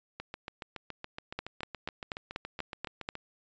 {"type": "two click trains", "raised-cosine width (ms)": 0.3, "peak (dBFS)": [-23, -18], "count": [22, 8], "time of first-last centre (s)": [[0.2, 3.154], [1.39, 3.089]], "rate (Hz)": [7.11, 4.12], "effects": ["resampled to 16000 Hz"]}